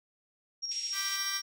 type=tone with tremolo; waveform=sine; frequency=5588 Hz; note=F8; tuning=in tune; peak=-31 dBFS; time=0.62-1.42 s; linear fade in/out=20 ms; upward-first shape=square; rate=14 Hz; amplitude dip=45%
type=band-pass noise; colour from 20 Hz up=white; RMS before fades=-45 dBFS; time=0.71-1.17 s; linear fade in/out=5 ms; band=2200 to 8200 Hz; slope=48 dB/octave
type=chord; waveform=20% pulse; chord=G major; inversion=second; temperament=just; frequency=1176 / 1568 / 1960 Hz; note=D6 / G6 / B6; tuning=+2 / 0 / -14 cents; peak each=-35 / -34 / -33 dBFS; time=0.92-1.42 s; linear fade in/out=50 ms
effects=none